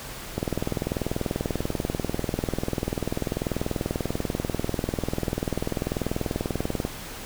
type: click train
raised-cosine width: 2 ms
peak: -12 dBFS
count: 133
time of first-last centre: 0.38-6.851 s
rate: 20.4 Hz
effects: pink hiss -38 dBFS RMS until 7.25 s

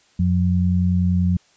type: tone pair together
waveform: sine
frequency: 89.53 / 180 Hz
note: F2 / F#3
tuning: +44 / -47 cents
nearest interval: octave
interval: 1209 cents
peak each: -18 dBFS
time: 0.19-1.37 s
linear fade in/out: 5 ms
effects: white hiss -57 dBFS RMS until 1.56 s + resampled to 16000 Hz

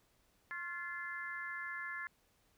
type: harmonic tone with a mistuned harmonic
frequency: 345.8 Hz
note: F4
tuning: 17 cents flat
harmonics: 3 / 4 / 5 / 6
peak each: -49 / -48 / -42 / -48 dBFS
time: 0.51-2.07 s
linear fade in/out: 0 ms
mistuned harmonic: 3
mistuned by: +52 cents
effects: pink hiss -73 dBFS RMS until 2.57 s

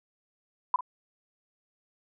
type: tone with echo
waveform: sine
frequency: 1000 Hz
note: B5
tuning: 21 cents sharp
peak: -19 dBFS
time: 0.74-0.76 s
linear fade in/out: 2 ms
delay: 48 ms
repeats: 1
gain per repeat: -15 dB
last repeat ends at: 0.808 s
effects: none

